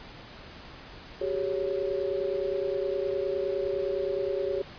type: tone cluster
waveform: sine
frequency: 378.5 / 408.2 / 556 Hz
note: F#4 / G#4 / C#5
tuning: +39 / -30 / +5 cents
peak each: -31 dBFS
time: 1.21-4.62 s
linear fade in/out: 5 ms
effects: pink hiss -46 dBFS RMS until 4.78 s + resampled to 11025 Hz